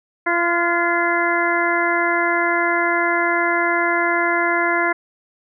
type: harmonic tone with a mistuned harmonic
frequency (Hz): 342.8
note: F4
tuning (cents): -32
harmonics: 1 / 2 / 3 / 4 / 5 / 6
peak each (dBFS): -23 / -23 / -23 / -23 / -23 / -23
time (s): 0.26-4.93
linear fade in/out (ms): 10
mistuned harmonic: 4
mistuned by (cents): +40
effects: none